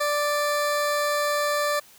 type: tone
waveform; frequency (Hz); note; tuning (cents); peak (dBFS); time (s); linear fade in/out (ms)
20% pulse; 587.3; D5; 0; -17; 0-1.8; 10
effects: white hiss -52 dBFS RMS until 1.98 s